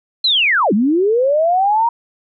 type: linear two-way sweep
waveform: sine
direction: down then up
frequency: 4186 to 188.8 to 950 Hz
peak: -11 dBFS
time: 0.24-1.89 s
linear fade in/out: 5 ms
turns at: 0.73 s
effects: none